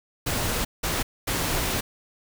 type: noise bursts at uneven times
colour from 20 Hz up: pink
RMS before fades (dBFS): -26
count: 3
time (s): 0.26-0.65 / 0.83-1.03 / 1.27-1.81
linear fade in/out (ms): 10
effects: none